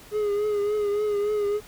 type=tone with vibrato; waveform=triangle; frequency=415.3 Hz; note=G#4; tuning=in tune; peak=-20 dBFS; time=0.11-1.61 s; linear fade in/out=50 ms; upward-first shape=triangle; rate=3.5 Hz; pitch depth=50 cents each way; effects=pink hiss -48 dBFS RMS until 1.67 s